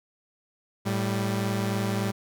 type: tone pair together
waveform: sawtooth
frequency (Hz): 109.76 / 196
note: A2 / G3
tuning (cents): -4 / 0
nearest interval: minor seventh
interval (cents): 1004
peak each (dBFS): -24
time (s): 0.85-2.12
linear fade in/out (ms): 20
effects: none